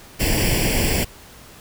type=noise with comb filter; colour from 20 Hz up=pink; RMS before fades=-19 dBFS; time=0.19-1.05 s; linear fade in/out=20 ms; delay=0.39 ms; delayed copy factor=+0.85; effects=pink hiss -44 dBFS RMS until 1.6 s